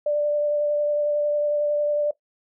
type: tone with vibrato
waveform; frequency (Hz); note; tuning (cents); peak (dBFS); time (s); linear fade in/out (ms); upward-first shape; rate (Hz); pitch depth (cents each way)
sine; 590; D5; +8; -19; 0.06-2.11; 5; sine; 11; 11
effects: noise-tail reverb RT60 0.1 s tail -17 dB re dry